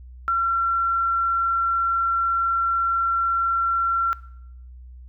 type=tone; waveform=sine; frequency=1361 Hz; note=F6; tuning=45 cents flat; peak=-18 dBFS; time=0.28-4.13 s; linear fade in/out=0 ms; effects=noise-tail reverb RT60 0.7 s tail -20 dB re dry + added 62 Hz sine -39 dBFS peak until 5.08 s